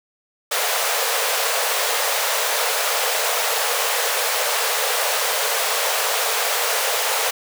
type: high-pass noise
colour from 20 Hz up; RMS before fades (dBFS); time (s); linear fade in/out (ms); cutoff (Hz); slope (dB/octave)
pink; -21; 0.51-7.31; 10; 440; 96
effects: none